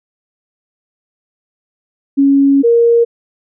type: tone pair in turn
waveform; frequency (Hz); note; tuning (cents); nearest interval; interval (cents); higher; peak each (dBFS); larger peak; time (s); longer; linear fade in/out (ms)
sine; 277.2 / 467.9; C#4 / A#4; 0 / +6; major sixth; 906; second; -6; neither; 2.17-2.63 / 2.63-3.05; first; 20
effects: none